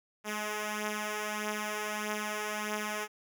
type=beating tone pair; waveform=5% pulse; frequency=211.1 / 212.7 Hz; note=G#3 / G#3; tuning=+29 / +42 cents; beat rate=1.6 Hz; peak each=-23 / -28 dBFS; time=0.24-3.08 s; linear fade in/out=50 ms; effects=none